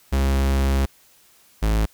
45% pulse tone pair in turn, 67.7 / 53.73 Hz, C#2 / A1, -40 / -40 cents, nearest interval major third, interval 400 cents, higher first, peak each -17 dBFS, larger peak neither, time 0.12-0.86 / 1.62-1.86 s, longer first, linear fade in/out 10 ms, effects white hiss -55 dBFS RMS until 1.93 s

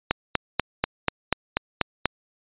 click train, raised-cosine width 0.3 ms, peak -3 dBFS, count 9, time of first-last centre 0.11-2.056 s, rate 4.11 Hz, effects resampled to 8000 Hz

